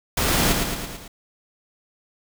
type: noise with echo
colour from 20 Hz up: pink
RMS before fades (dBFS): -21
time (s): 0.17-0.53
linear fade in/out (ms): 5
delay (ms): 110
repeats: 5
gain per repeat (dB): -4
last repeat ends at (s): 1.08
effects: none